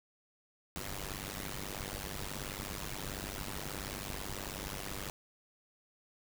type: noise with amplitude modulation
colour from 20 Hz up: pink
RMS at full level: -37 dBFS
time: 0.76-5.1 s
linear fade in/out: 0 ms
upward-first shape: sine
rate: 98.5 Hz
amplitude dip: 100%
effects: none